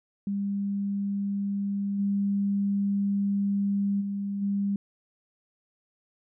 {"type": "tone with level steps", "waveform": "sine", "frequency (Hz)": 200, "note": "G3", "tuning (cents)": 35, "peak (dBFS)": [-26, -23, -28, -24], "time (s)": [0.27, 4.76], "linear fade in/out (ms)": 2, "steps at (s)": [1.98, 4, 4.41], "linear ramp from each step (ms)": 20, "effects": []}